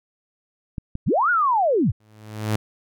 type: clicks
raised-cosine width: 5 ms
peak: -16 dBFS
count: 2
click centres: 0.782 / 0.954 s
type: linear two-way sweep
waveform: sine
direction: up then down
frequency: 53.9 to 1480 to 63.7 Hz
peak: -16 dBFS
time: 1.06-1.92 s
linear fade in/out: 20 ms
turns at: 1.3 s
type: tone with exponential growth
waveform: sawtooth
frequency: 107.5 Hz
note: A2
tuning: 40 cents flat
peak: -14 dBFS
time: 2-2.56 s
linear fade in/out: 5 ms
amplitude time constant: 120 ms
effects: none